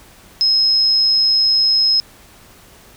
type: tone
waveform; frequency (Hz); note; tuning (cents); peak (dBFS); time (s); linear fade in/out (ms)
sine; 5140; E8; -45; -11; 0.41-2; 0
effects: pink hiss -45 dBFS RMS until 2.96 s